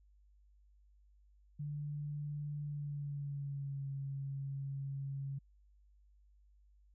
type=tone with pitch glide; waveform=sine; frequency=146.83 to 137.79 Hz; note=D3 to C#3; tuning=0 to -10 cents; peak=-38 dBFS; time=1.59-5.39 s; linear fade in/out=10 ms; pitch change=-110 cents; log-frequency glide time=2.62-3.88 s; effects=added 50 Hz sine -63 dBFS peak until 6.94 s